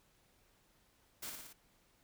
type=noise with echo; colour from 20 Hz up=white; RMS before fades=-44 dBFS; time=1.22-1.3 s; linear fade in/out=10 ms; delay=58 ms; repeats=4; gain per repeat=-3 dB; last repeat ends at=1.532 s; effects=pink hiss -71 dBFS RMS until 2.03 s